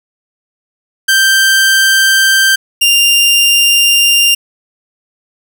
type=tone pair in turn; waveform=sawtooth; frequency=1568 / 2794 Hz; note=G6 / F7; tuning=0 / 0 cents; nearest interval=minor seventh; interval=1000 cents; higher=second; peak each=-3 dBFS; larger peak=neither; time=1.08-2.56 / 2.81-4.35 s; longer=second; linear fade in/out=10 ms; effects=none